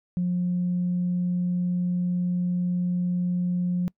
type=tone; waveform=sine; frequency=178.2 Hz; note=F3; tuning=35 cents sharp; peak=-21 dBFS; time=0.17-3.88 s; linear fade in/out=0 ms; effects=noise-tail reverb RT60 0.1 s tail -25 dB re dry + tanh soft clip ceiling -18 dBFS